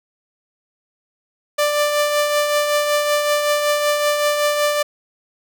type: tone with tremolo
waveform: sawtooth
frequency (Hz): 590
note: D5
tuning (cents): +8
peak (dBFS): -10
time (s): 1.58-4.83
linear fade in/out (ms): 10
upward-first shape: triangle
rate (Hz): 5.3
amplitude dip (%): 45
effects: none